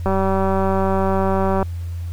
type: click train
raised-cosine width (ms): 1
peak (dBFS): -7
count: 302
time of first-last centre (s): 0.06-1.628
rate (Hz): 192
effects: added 86 Hz sine -24 dBFS peak until 2.12 s + pink hiss -49 dBFS RMS until 2.12 s